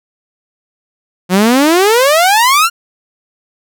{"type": "exponential sweep", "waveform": "sawtooth", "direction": "up", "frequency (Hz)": [175.1, 1428], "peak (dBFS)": -3, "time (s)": [1.29, 2.7], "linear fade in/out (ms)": 50, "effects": []}